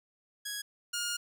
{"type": "tone pair in turn", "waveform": "10% pulse", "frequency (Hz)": [1661.2, 1422.2], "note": ["G#6", "F6"], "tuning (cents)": [0, 31], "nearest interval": "minor third", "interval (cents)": 269, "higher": "first", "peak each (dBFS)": [-27, -24], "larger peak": "second", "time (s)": [[0.45, 0.62], [0.93, 1.17]], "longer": "second", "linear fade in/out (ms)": 10, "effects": []}